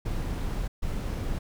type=noise bursts at uneven times; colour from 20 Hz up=brown; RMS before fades=-30 dBFS; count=2; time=0.05-0.68 / 0.82-1.39 s; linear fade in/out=10 ms; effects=none